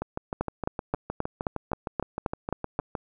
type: two click trains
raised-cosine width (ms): 1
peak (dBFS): -16 / -12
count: 20 / 10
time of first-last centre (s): 0.02-2.952 / 0.41-2.791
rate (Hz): 6.48 / 3.78
effects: none